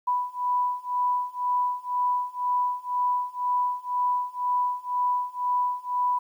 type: beating tone pair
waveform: sine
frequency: 987.8 / 989.8 Hz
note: B5 / B5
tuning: 0 / +4 cents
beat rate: 2 Hz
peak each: -27 / -26 dBFS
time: 0.07-6.19 s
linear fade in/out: 10 ms
effects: 10-bit

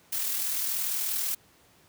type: noise with amplitude modulation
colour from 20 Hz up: blue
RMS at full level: -28 dBFS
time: 0.12-1.35 s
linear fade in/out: 10 ms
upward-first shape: sine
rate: 40.4 Hz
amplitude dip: 35%
effects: pink hiss -60 dBFS RMS until 1.88 s + high-pass 80 Hz 12 dB/octave

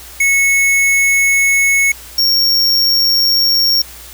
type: tone pair in turn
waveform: square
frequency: 2200 / 5526 Hz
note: C#7 / F8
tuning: -14 / -19 cents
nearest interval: octave + major third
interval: 1595 cents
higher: second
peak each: -10 dBFS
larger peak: neither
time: 0.2-1.92 / 2.18-3.82 s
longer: first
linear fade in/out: 5 ms
effects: added 60 Hz sine -39 dBFS peak until 4.13 s + white hiss -35 dBFS RMS until 4.13 s

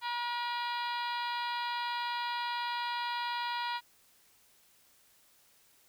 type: harmonic tone with a mistuned harmonic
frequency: 479.3 Hz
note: A#4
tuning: 48 cents sharp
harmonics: 2 / 3 / 4 / 5 / 6 / 7 / 8 / 9 / 10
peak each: -34 / -42 / -43 / -45 / -47 / -45 / -48 / -47 / -50 dBFS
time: 0.01-3.81 s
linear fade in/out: 50 ms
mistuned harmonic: 9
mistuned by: -69 cents
effects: white hiss -65 dBFS RMS until 5.88 s

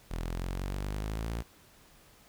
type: exponential sweep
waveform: sawtooth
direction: up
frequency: 40.51 to 58.27 Hz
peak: -29 dBFS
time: 0.1-1.43 s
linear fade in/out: 20 ms
effects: pink hiss -59 dBFS RMS until 2.28 s

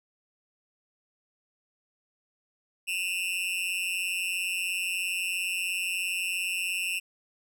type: tone with amplitude modulation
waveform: 45% pulse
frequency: 2688 Hz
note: E7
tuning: 33 cents sharp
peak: -24 dBFS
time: 2.87-7 s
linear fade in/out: 20 ms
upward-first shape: sine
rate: 183 Hz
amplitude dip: 100%
effects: none

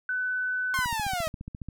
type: tone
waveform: sine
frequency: 1503 Hz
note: F#6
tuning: 27 cents sharp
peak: -26 dBFS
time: 0.09-0.85 s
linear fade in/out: 2 ms
type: linear sweep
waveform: sawtooth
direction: down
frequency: 1079 to 620 Hz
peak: -24 dBFS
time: 0.74-1.28 s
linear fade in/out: 0 ms
type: click train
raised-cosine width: 5 ms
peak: -25 dBFS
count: 14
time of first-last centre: 0.79-1.687 s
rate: 14.5 Hz
effects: none

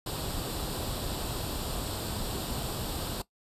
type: noise with comb filter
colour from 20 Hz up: pink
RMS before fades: -34 dBFS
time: 0.06-3.22 s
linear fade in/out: 5 ms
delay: 0.24 ms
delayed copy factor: +0.65
effects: noise-tail reverb RT60 0.1 s tail -17 dB re dry + resampled to 32000 Hz

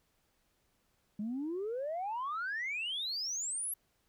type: exponential sweep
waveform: sine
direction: up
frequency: 201.2 to 11570 Hz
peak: -33 dBFS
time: 1.19-3.74 s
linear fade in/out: 5 ms
effects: tanh soft clip ceiling -31 dBFS + pink hiss -75 dBFS RMS until 4.08 s

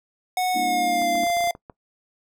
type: tone with pitch glide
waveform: square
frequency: 735 to 693.7 Hz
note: F#5 to F5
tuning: -12 to -12 cents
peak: -21 dBFS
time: 0.37-1.51 s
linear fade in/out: 2 ms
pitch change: -100 cents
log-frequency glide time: 0.55-1.09 s
type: chord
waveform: sine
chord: E dominant seventh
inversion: first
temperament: equal with one note detuned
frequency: 207.7 / 240.9 / 293.7 / 329.6 Hz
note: G#3 / B3 / D4 / E4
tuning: 0 / -43 / 0 / 0 cents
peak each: -37 / -33 / -31 / -34 dBFS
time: 0.54-1.26 s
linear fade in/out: 20 ms
type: clicks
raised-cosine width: 1 ms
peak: -25 dBFS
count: 11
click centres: 1.019 / 1.154 / 1.235 / 1.268 / 1.301 / 1.369 / 1.407 / 1.441 / 1.473 / 1.551 / 1.698 s
effects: noise-tail reverb RT60 0.1 s tail -20 dB re dry

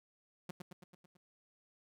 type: tone with echo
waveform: sawtooth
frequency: 179.2 Hz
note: F3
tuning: 45 cents sharp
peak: -36 dBFS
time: 0.49-0.51 s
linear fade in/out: 5 ms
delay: 110 ms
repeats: 6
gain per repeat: -4 dB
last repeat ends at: 1.17 s
effects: none

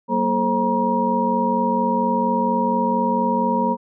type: tone cluster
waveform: sine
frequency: 190.6 / 234.9 / 435.1 / 529 / 950 Hz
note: G3 / A#3 / A4 / C5 / A#5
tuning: -48 / +13 / -19 / +19 / +33 cents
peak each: -26 / -22 / -28 / -25 / -20 dBFS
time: 0.08-3.77 s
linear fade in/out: 50 ms
effects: none

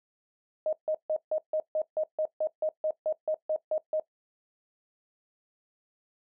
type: tone bursts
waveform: sine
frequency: 622.3 Hz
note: D#5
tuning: in tune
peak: -25 dBFS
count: 16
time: 0.66-3.998 s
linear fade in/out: 2 ms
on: 68 ms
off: 150 ms
effects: noise-tail reverb RT60 0.1 s tail -17 dB re dry

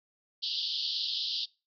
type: band-pass noise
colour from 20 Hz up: white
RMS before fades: -33 dBFS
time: 0.42-1.46 s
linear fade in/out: 20 ms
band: 3000 to 5000 Hz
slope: 96 dB/octave
effects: noise-tail reverb RT60 0.3 s tail -24 dB re dry

